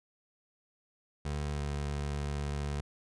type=tone with pitch glide; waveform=25% pulse; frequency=73.42 to 72.12 Hz; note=D2 to D2; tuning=0 to -31 cents; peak=-29 dBFS; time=1.25-2.81 s; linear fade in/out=5 ms; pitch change=-31 cents; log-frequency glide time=1.52-1.6 s; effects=resampled to 22050 Hz